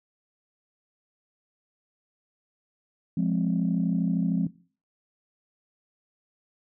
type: chord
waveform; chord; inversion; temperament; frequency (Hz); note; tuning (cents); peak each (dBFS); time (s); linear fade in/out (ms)
sine; F minor; none; equal; 174.61 / 207.7 / 261.6; F3 / Ab3 / C4; 0 / 0 / 0; -24 / -27 / -28; 3.17-4.47; 5
effects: noise-tail reverb RT60 0.4 s tail -18 dB re dry + tanh soft clip ceiling -15 dBFS